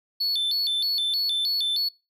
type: tone with vibrato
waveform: triangle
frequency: 3947 Hz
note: B7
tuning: 2 cents flat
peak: -21 dBFS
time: 0.2-1.89 s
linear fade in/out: 10 ms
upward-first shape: square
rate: 3.2 Hz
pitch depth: 190 cents each way
effects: noise-tail reverb RT60 0.3 s tail -25 dB re dry